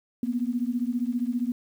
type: beating tone pair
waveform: sine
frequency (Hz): 236.5 / 251.5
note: A#3 / B3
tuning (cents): +25 / +32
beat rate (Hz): 15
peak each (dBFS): -27 / -28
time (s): 0.23-1.52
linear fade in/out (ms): 2
effects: 9-bit